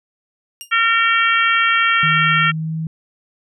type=tone with exponential decay; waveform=15% pulse; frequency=2821 Hz; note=F7; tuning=17 cents sharp; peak=-19 dBFS; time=0.61-0.73 s; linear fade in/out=0 ms; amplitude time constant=24 ms
type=harmonic tone; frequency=457.2 Hz; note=A#4; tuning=34 cents flat; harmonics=3 / 4 / 5 / 6 / 7; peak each=-16 / -18 / -20 / -22 / -23 dBFS; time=0.71-2.52 s; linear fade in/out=20 ms
type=tone with pitch glide; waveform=sine; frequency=156.5 to 160.34 Hz; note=D#3 to E3; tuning=+10 to -48 cents; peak=-20 dBFS; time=2.03-2.87 s; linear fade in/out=2 ms; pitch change=+42 cents; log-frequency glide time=2.34-2.76 s
effects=none